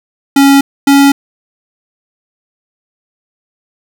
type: tone pair in turn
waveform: square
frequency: 277.2 / 279.1 Hz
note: C#4 / C#4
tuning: 0 / +12 cents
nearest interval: unison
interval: 12 cents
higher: second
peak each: -4 dBFS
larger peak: neither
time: 0.36-0.61 / 0.87-1.12 s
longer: neither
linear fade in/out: 5 ms
effects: none